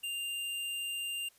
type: tone with sample-and-hold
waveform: sine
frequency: 2794 Hz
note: F7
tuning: in tune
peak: -34 dBFS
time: 0.03-1.29 s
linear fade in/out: 10 ms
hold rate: 11025 Hz
effects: white hiss -65 dBFS RMS until 1.38 s + resampled to 32000 Hz